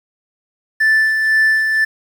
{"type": "tone with tremolo", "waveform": "triangle", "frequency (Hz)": 1760, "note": "A6", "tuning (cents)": 0, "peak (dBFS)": -7, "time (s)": [0.8, 1.85], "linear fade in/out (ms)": 10, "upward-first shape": "sine", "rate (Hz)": 2, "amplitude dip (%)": 45, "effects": ["tanh soft clip ceiling -3 dBFS", "7-bit"]}